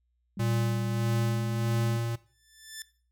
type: tone with pitch glide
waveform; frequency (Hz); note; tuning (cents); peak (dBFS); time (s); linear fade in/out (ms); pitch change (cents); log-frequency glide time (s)
sine; 196 to 208.9; G3 to G#3; 0 to +10; -34; 0.37-1.97; 2; +110; 0.88-1.44
type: tone with tremolo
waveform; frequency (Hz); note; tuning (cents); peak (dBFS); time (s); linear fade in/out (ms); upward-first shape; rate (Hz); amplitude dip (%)
square; 116.54; A#2; 0; -26; 0.39-2.16; 10; sine; 1.6; 40
type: tone with exponential growth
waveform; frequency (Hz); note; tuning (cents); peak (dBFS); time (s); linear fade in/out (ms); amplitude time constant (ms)
10% pulse; 1760; A6; 0; -27; 2.26-2.82; 1; 120
effects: noise-tail reverb RT60 0.4 s tail -17 dB re dry + added 60 Hz sine -70 dBFS peak until 3.11 s